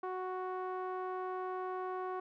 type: tone with low-pass filter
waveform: sawtooth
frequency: 370 Hz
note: F#4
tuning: in tune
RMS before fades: -39 dBFS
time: 0.03-2.2 s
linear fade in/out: 5 ms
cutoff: 1100 Hz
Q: 2.4
effects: none